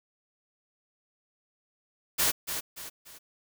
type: noise with echo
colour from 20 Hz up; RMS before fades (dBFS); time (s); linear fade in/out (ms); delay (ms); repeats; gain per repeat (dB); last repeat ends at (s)
white; -25; 2.18-2.32; 20; 290; 3; -8; 3.19
effects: none